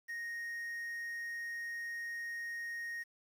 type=tone with quantisation; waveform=triangle; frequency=1864.7 Hz; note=A#6; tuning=in tune; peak=-37 dBFS; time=0.08-3.04 s; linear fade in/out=20 ms; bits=10; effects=none